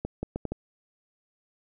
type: accelerating click train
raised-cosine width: 2 ms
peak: -17 dBFS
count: 5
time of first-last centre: 0.05-0.52 s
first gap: 180 ms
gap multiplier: 0.72
effects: none